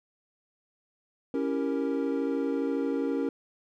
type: chord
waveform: triangle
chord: C# diminished seventh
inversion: none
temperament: equal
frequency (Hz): 277.2 / 329.6 / 392 / 466.2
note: C#4 / E4 / G4 / Bb4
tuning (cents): 0 / 0 / 0 / 0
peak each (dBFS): -27 / -33 / -33 / -30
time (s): 1.34-3.29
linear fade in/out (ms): 2
effects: none